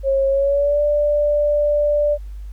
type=tone with pitch glide; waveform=sine; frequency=543 to 588.7 Hz; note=C#5 to D5; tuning=-36 to +4 cents; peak=-14 dBFS; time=0.03-2.18 s; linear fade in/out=50 ms; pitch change=+140 cents; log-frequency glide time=0.28-0.82 s; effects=added 50 Hz sine -29 dBFS peak until 2.52 s + pink hiss -58 dBFS RMS until 2.52 s